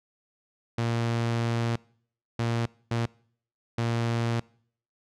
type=tone bursts at uneven times; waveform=sawtooth; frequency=116.54 Hz; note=A#2; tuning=in tune; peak=-21 dBFS; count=4; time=0.78-1.76 / 2.39-2.66 / 2.91-3.06 / 3.78-4.4 s; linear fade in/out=5 ms; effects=noise-tail reverb RT60 0.6 s tail -24 dB re dry + low-pass 6000 Hz 12 dB/octave